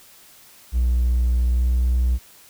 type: tone with pitch glide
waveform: triangle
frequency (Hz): 60.8 to 61.72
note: B1 to B1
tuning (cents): -26 to 0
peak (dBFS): -13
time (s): 0.72-2.19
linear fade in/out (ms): 50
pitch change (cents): +26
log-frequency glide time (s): 1.53-1.63
effects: tanh soft clip ceiling -11 dBFS + white hiss -49 dBFS RMS until 2.49 s